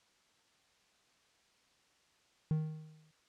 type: tone with exponential decay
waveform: triangle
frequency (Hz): 155.8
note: D#3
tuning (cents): +3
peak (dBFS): -25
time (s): 2.51-3.11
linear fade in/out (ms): 0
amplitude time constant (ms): 130
effects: white hiss -70 dBFS RMS until 3.28 s + low-pass 6000 Hz 12 dB/octave